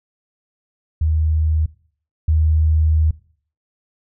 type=tone pair in turn; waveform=sine; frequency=78.4 / 78.4 Hz; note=D#2 / D#2; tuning=+14 / +14 cents; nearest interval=unison; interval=0 cents; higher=neither; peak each=-14 / -12 dBFS; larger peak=second; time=1.01-1.66 / 2.28-3.11 s; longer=second; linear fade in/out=5 ms; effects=noise-tail reverb RT60 0.5 s tail -20 dB re dry